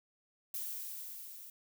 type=noise with level ramp; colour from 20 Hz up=violet; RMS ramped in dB=-39 to -51 dBFS; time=0.54-1.5 s; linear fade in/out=2 ms; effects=none